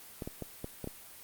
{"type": "clicks", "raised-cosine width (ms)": 2, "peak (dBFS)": -24, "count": 6, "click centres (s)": [0.222, 0.275, 0.423, 0.644, 0.843, 0.874], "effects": ["white hiss -51 dBFS RMS until 1.23 s", "Opus 32 kbps"]}